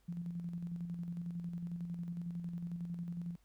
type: tone with tremolo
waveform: sine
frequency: 172.1 Hz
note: F3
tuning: 25 cents flat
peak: -37 dBFS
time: 0.08-3.36 s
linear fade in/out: 10 ms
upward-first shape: square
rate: 11 Hz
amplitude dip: 40%
effects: added 50 Hz sine -69 dBFS peak until 3.44 s + pink hiss -75 dBFS RMS until 3.44 s